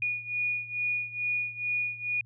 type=beating tone pair; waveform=sine; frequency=2451 / 2453.3 Hz; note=D#7 / D#7; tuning=-27 / -25 cents; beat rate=2.3 Hz; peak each=-30 / -33 dBFS; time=0.02-2.21 s; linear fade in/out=2 ms; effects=added 115 Hz sine -51 dBFS peak until 2.25 s